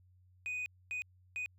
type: tone bursts at uneven times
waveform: sine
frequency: 2489 Hz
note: D#7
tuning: in tune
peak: -33 dBFS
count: 3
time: 0.46-0.66 / 0.91-1.02 / 1.36-1.46 s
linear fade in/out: 0 ms
effects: tanh soft clip ceiling -35 dBFS + added 91 Hz sine -62 dBFS peak until 1.58 s